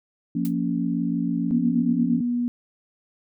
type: chord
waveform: sine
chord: Bb minor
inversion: second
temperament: just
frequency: 174.81 / 233.1 / 279.7 Hz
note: F3 / Bb3 / Db4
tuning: +2 / 0 / +16 cents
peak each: -26 dBFS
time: 0.35-2.21 s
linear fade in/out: 5 ms
type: noise with exponential decay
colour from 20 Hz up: blue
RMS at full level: -34 dBFS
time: 0.45-0.54 s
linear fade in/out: 0 ms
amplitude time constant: 19 ms
type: tone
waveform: sine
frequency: 241.8 Hz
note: B3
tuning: 36 cents flat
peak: -21 dBFS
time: 1.51-2.48 s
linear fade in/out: 0 ms
effects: none